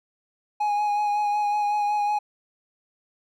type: tone with vibrato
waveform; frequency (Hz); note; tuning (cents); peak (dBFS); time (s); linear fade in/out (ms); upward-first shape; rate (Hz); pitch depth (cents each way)
triangle; 830.6; G#5; 0; -19; 0.6-2.19; 10; sine; 5.4; 20
effects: none

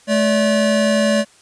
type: tone pair together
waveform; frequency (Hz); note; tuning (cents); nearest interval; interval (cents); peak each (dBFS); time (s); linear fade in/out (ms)
square; 215.4 / 575; A3 / D5; -37 / -37; octave + perfect fourth; 1700; -17; 0.07-1.25; 50
effects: white hiss -50 dBFS RMS until 1.41 s + resampled to 22050 Hz

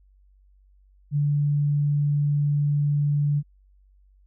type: tone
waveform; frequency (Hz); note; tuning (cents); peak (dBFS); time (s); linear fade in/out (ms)
sine; 145.5; D3; -16; -19; 1.11-3.43; 50
effects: added 48 Hz sine -54 dBFS peak until 4.26 s

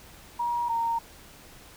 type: tone pair in turn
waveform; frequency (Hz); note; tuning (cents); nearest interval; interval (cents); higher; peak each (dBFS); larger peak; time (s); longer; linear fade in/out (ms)
sine; 952 / 923.8; A#5 / A#5; +36 / -16; minor second; 52; first; -25 / -24; second; 0.39-0.69 / 0.69-0.99; neither; 10
effects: pink hiss -50 dBFS RMS until 1.76 s

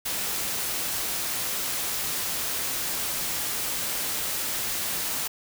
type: noise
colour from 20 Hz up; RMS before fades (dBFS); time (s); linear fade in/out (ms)
white; -29; 0.05-5.28; 10
effects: none

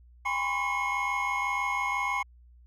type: tone cluster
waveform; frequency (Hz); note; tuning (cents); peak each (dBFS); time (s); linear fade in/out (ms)
triangle; 809 / 973 / 1019 / 1101 / 2168; G#5 / B5 / C6 / C#6 / C#7; -46 / -26 / -46 / -12 / -39; -33 / -37 / -30 / -33 / -29; 0.25-2.23; 10
effects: added 60 Hz sine -52 dBFS peak until 2.66 s

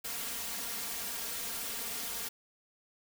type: noise with comb filter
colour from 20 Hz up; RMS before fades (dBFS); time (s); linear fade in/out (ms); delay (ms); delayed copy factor
white; -38; 0.04-2.29; 10; 4.3; +0.8
effects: none

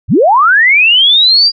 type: linear sweep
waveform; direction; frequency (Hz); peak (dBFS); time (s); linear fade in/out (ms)
sine; up; 58.8 to 4844; -4; 0.08-1.52; 50
effects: none

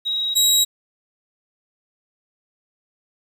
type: tone pair in turn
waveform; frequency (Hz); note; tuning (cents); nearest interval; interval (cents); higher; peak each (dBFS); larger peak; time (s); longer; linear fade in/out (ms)
sine / 25% pulse; 3819 / 3839; A#7 / B7; +41 / -50; unison; 9; second; -20 / -10; second; 0.05-0.35 / 0.35-0.65; neither; 20
effects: 8-bit

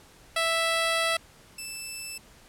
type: tone pair in turn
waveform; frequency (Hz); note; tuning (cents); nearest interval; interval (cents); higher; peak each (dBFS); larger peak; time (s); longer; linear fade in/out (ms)
10% pulse; 659.3 / 2642; E5 / E7; 0 / +3; 2 octaves; 2403; second; -15 / -26; first; 0.36-1.17 / 1.58-2.18; first; 5
effects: pink hiss -54 dBFS RMS until 2.48 s + low-pass 12000 Hz 12 dB/octave

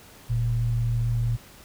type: tone pair together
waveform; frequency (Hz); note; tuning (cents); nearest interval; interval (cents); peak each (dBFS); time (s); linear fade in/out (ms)
sine; 41.04 / 116.54; E1 / A#2; -7 / 0; octave + tritone; 1807; -29 / -22; 0.29-1.37; 20
effects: pink hiss -49 dBFS RMS until 1.64 s

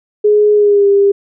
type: tone with pitch glide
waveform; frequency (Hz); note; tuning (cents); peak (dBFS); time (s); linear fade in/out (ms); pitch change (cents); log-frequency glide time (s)
sine; 418.7 to 400; G#4 to G4; +14 to +35; -6; 0.24-1.12; 10; -79; 0.54-0.87
effects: none

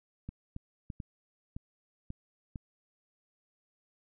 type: clicks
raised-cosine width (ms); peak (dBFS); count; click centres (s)
5; -27; 7; 0.29 / 0.564 / 0.902 / 1.002 / 1.565 / 2.104 / 2.558
effects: none

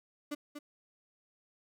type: tone with echo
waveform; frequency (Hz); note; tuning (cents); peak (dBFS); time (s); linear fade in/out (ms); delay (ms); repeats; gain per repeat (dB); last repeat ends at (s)
35% pulse; 293.7; D4; 0; -33; 0.31-0.35; 10; 240; 1; -7; 0.59
effects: none

